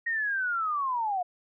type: linear sweep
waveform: sine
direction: down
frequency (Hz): 1881 to 698.5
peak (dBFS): -26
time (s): 0.06-1.23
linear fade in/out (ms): 10
effects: none